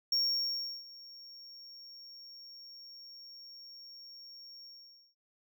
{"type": "tone with ADSR envelope", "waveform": "triangle", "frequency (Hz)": 5530, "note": "F8", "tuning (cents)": -18, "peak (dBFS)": -25, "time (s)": [0.12, 5.15], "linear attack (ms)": 4, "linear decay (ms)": 710, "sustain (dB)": -22, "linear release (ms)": 500, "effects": []}